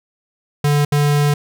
square tone bursts at uneven times, 145.9 Hz, D3, 11 cents flat, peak -13 dBFS, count 2, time 0.64-0.85 / 0.92-1.34 s, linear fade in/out 5 ms, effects none

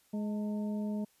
harmonic tone with a mistuned harmonic, 209.8 Hz, G#3, 18 cents sharp, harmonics 1 / 2 / 3 / 4, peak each -32 / -45 / -45 / -53 dBFS, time 0.13-1.05 s, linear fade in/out 10 ms, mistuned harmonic 4, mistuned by +120 cents, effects white hiss -68 dBFS RMS until 1.2 s + resampled to 32000 Hz

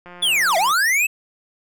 click train, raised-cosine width 0.5 ms, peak -25 dBFS, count 117, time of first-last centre 0.06-0.715 s, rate 177 Hz
square linear two-way sweep, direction down then up, 3520 to 627 to 2667 Hz, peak -16 dBFS, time 0.22-1.07 s, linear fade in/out 10 ms, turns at 0.57 s
effects none

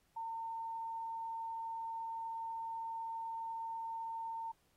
sine tone, 908 Hz, A#5, 46 cents flat, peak -39 dBFS, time 0.16-4.52 s, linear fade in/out 10 ms, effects pink hiss -75 dBFS RMS until 4.76 s + AAC 48 kbps

